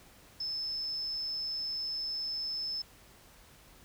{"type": "tone", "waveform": "sine", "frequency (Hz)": 5250, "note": "E8", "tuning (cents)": -8, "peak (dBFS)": -33, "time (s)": [0.4, 2.82], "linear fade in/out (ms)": 5, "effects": ["added 48 Hz sine -67 dBFS peak until 3.84 s", "pink hiss -58 dBFS RMS until 3.84 s"]}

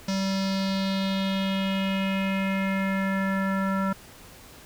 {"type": "tone with low-pass filter sweep", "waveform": "square", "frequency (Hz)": 193.3, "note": "G3", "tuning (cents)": -24, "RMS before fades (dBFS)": -26, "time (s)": [0.08, 3.93], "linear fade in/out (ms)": 5, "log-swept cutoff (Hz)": [5500, 1400], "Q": 3.5, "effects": ["pink hiss -48 dBFS RMS until 4.65 s"]}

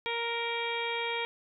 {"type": "harmonic tone", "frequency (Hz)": 467, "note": "A#4", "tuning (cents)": 3, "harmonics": [1, 2, 3, 4, 5, 6, 7, 8], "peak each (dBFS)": [-36, -36, -44, -41, -35, -47, -39, -44], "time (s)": [0.06, 1.25], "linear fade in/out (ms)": 0, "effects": []}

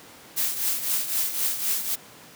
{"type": "noise with tremolo", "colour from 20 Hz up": "blue", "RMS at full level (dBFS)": -23, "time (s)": [0.36, 1.96], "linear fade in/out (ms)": 20, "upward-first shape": "triangle", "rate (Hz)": 3.9, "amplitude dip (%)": 70, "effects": ["pink hiss -47 dBFS RMS until 2.35 s", "high-pass 150 Hz 12 dB/octave"]}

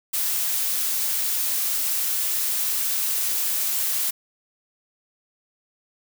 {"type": "noise", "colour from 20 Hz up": "blue", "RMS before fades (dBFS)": -24, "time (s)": [0.13, 4.11], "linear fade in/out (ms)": 10, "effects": []}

